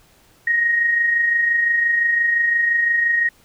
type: tone pair together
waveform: sine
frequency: 1850 / 1875.8 Hz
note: A#6 / A#6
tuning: -14 / +10 cents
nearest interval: unison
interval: 24 cents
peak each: -27 / -15 dBFS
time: 0.47-3.29 s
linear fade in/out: 5 ms
effects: pink hiss -54 dBFS RMS until 3.44 s